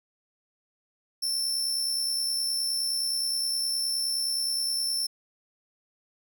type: tone with amplitude modulation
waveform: sawtooth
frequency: 5370 Hz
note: E8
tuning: 31 cents sharp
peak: -22 dBFS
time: 1.22-5.07 s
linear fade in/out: 10 ms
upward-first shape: sine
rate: 69.6 Hz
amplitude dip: 35%
effects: none